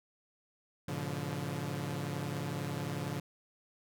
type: chord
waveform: sawtooth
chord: G# diminished seventh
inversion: none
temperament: equal with one note detuned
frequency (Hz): 103.83 / 123.47 / 143.48 / 174.61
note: G#2 / B2 / D3 / F3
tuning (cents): 0 / 0 / -40 / 0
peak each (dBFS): -39 / -40 / -34 / -37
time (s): 0.88-3.2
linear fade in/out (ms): 5
effects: none